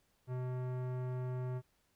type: tone with tanh clipping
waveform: sine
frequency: 126.5 Hz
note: B2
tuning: 42 cents sharp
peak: -38 dBFS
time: 0.27-1.62 s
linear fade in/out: 50 ms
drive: 18 dB
effects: pink hiss -75 dBFS RMS until 1.95 s